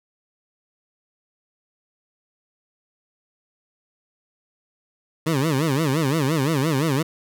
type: tone with vibrato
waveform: 20% pulse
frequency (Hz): 147.1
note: D3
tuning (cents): +3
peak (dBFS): -14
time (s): 5.26-7.03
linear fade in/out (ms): 10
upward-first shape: sine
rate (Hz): 5.8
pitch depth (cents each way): 210
effects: none